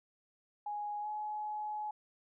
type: tone with pitch glide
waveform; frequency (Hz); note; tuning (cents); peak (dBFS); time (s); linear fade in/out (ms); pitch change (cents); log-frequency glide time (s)
sine; 830.6 to 846.1; G#5 to G#5; 0 to +32; -36; 0.66-1.91; 5; +32; 1.01-1.07
effects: none